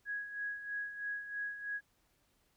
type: tone with tremolo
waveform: sine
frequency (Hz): 1661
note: G#6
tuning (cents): 0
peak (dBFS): -35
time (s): 0.05-1.81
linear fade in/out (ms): 50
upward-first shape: sine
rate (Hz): 3.1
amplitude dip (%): 65
effects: pink hiss -74 dBFS RMS until 2.56 s